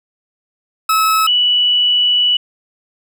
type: tone pair in turn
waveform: 40% pulse / sine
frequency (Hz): 1295 / 2953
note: E6 / F#7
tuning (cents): -31 / -4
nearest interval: octave + major second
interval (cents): 1427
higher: second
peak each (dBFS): -10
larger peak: neither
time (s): 0.89-1.27 / 1.27-2.37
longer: second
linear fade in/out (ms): 5
effects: none